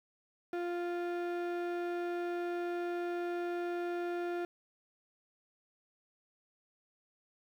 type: tone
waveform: 35% pulse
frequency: 349.2 Hz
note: F4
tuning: in tune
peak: -32 dBFS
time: 0.53-4.45 s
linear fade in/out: 2 ms
effects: low-pass 2000 Hz 12 dB/octave + 10-bit